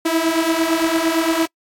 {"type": "beating tone pair", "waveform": "sawtooth", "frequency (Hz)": [321.6, 330.4], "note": ["E4", "E4"], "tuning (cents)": [-43, 4], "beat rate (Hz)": 8.8, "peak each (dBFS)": [-16, -14], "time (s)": [0.05, 1.46], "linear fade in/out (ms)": 10, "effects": ["noise-tail reverb RT60 0.1 s tail -26 dB re dry", "AAC 64 kbps"]}